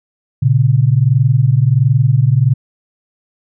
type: tone pair together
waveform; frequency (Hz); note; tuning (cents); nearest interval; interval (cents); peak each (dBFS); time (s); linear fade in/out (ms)
sine; 117.4 / 138.83; A#2 / C#3; +13 / +3; minor third; 290; -11; 0.42-2.54; 10
effects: none